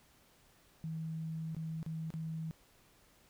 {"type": "tone with dropouts", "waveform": "sine", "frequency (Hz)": 160.4, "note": "E3", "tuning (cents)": -47, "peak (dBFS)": -37, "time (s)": [0.84, 2.51], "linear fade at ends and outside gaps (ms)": 0, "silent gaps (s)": [[1.548, 1.566], [1.829, 1.863], [2.104, 2.139]], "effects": ["pink hiss -66 dBFS RMS until 3.29 s"]}